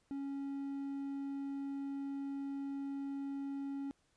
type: tone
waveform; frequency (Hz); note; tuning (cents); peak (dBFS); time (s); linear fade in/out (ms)
triangle; 277.2; C#4; 0; -36; 0.11-3.91; 0
effects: pink hiss -75 dBFS RMS until 4.16 s + resampled to 22050 Hz